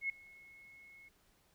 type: tone with ADSR envelope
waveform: sine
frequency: 2178 Hz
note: C#7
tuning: 31 cents flat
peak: -31 dBFS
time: 0.01-1.09 s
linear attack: 85 ms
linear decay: 6 ms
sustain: -24 dB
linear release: 10 ms
effects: pink hiss -71 dBFS RMS until 1.54 s